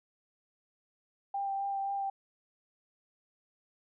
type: tone with vibrato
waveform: sine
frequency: 790 Hz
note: G5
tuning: 13 cents sharp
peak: -31 dBFS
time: 1.34-2.1 s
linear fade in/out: 5 ms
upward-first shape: sine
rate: 3.8 Hz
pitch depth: 14 cents each way
effects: none